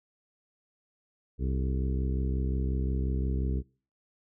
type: harmonic tone with a mistuned harmonic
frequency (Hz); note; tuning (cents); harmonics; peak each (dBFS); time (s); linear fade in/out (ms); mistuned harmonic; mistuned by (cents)
65.7; C2; +8; 1 / 2 / 3 / 4 / 5 / 6 / 7; -28 / -34 / -38 / -40 / -42 / -44 / -45; 1.38-3.63; 50; 7; -76
effects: noise-tail reverb RT60 0.4 s tail -23 dB re dry